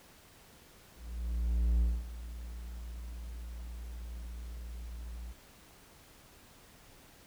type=tone with ADSR envelope; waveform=triangle; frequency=58.27 Hz; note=A#1; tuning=in tune; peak=-22 dBFS; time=0.95-5.34 s; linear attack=860 ms; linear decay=220 ms; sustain=-16 dB; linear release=33 ms; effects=pink hiss -58 dBFS RMS until 7.26 s